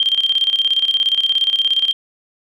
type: tone with tremolo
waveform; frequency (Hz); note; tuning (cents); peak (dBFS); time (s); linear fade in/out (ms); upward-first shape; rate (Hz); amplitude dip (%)
sine; 3176; G7; +22; -11; 0-1.93; 2; square; 17; 70
effects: none